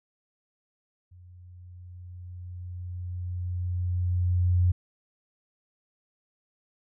sine tone with level ramp, 89.4 Hz, F2, 41 cents sharp, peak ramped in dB -48 to -18 dBFS, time 1.11-4.72 s, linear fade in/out 10 ms, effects none

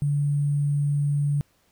sine tone with sample-and-hold, 144.3 Hz, D3, 30 cents flat, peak -20 dBFS, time 0.02-1.41 s, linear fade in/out 0 ms, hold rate 8820 Hz, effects pink hiss -65 dBFS RMS until 1.71 s

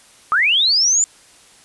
sine linear sweep, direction up, 1174.7 to 7200 Hz, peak -12 dBFS, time 0.32-1.04 s, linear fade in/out 0 ms, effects white hiss -48 dBFS RMS until 1.64 s + resampled to 24000 Hz

